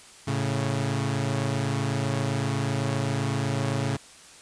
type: tone pair together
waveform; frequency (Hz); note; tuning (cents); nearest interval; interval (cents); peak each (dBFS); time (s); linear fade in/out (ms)
sawtooth; 110 / 137.83; A2 / C#3; 0 / -10; major third; 390; -24 / -23; 0.27-3.97; 10
effects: white hiss -49 dBFS RMS until 4.41 s + resampled to 22050 Hz